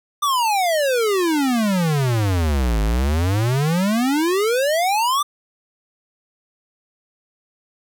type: exponential two-way sweep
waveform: square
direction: down then up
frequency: 1202 to 51 to 1202 Hz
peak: -17 dBFS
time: 0.22-5.23 s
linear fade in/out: 10 ms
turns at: 2.82 s
effects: none